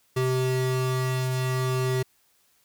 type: tone pair together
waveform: square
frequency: 128.98 / 386.5 Hz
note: C3 / G4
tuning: -24 / -24 cents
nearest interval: octave + perfect fifth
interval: 1900 cents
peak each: -25 / -29 dBFS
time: 0.16-2.03 s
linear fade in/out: 10 ms
effects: white hiss -65 dBFS RMS until 2.64 s